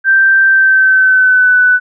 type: tone with pitch glide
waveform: sine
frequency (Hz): 1567 to 1493.6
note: G6 to F#6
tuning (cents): -1 to +16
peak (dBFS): -5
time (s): 0.04-1.8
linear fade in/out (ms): 50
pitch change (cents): -83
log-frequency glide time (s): 0.46-1.58
effects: none